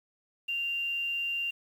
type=tone with quantisation; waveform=sine; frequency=2782 Hz; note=F7; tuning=7 cents flat; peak=-29 dBFS; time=0.48-1.51 s; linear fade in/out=10 ms; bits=9; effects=none